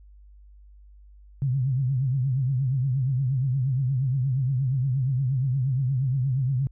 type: tone with vibrato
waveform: sine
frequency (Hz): 131.4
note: C3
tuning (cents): +8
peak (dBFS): -21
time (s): 1.42-6.67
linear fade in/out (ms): 0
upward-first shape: triangle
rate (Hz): 8.5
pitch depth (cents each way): 150
effects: added 50 Hz sine -47 dBFS peak until 6.71 s